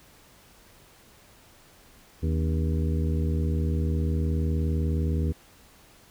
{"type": "harmonic tone with a mistuned harmonic", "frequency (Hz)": 79.7, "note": "D#2", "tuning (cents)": 42, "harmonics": [1, 2, 3, 4, 5, 6], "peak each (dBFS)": [-24, -30, -34, -36, -38, -40], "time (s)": [2.22, 5.33], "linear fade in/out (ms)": 20, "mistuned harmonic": 4, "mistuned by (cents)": -110, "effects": ["pink hiss -55 dBFS RMS until 6.1 s"]}